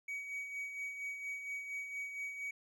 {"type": "tone with tremolo", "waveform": "triangle", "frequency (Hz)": 2261, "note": "C#7", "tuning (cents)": 34, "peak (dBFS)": -36, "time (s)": [0.08, 2.51], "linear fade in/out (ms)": 5, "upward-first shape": "sine", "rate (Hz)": 4.3, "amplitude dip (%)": 50, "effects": []}